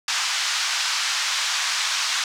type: band-pass noise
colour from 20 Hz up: white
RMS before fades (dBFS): -24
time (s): 0.08-2.24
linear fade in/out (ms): 2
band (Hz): 960 to 6200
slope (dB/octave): 24
effects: none